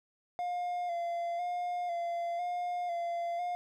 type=tone with vibrato; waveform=triangle; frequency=698.5 Hz; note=F5; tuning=in tune; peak=-30 dBFS; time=0.39-3.55 s; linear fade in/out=0 ms; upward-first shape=square; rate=1 Hz; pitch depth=29 cents each way; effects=none